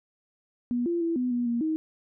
sine tone with pitch steps, 242.7 / 343 / 333.5 / 250 / 242.4 / 236 / 315.2 Hz, B3 / F4 / E4 / B3 / B3 / A#3 / D#4, -30 / -31 / +20 / +21 / -32 / +22 / +23 cents, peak -24 dBFS, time 0.71-1.76 s, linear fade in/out 0 ms, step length 150 ms, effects none

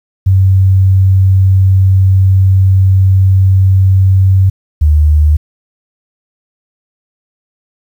sine tone pair in turn, 95.3 / 75.86 Hz, G2 / D#2, -48 / -43 cents, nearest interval major third, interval 395 cents, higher first, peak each -4 dBFS, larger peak neither, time 0.26-4.5 / 4.81-5.37 s, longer first, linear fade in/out 10 ms, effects 7-bit

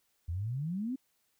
sine exponential sweep, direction up, 79.2 to 272.8 Hz, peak -32 dBFS, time 0.28-0.96 s, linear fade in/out 10 ms, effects white hiss -75 dBFS RMS until 1.39 s

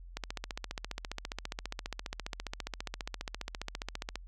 click train, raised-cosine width 0.2 ms, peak -19 dBFS, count 60, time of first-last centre 0.17-4.156 s, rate 14.8 Hz, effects added 43 Hz sine -46 dBFS peak until 4.27 s

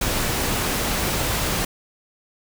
pink noise, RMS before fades -23 dBFS, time 0.01-1.65 s, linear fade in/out 5 ms, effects none

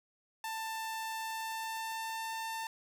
sawtooth tone with pitch glide, 889 to 896.7 Hz, A5 to A5, +18 to +33 cents, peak -33 dBFS, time 0.44-2.67 s, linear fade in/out 2 ms, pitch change +15 cents, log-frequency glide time 1.18-2.36 s, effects none

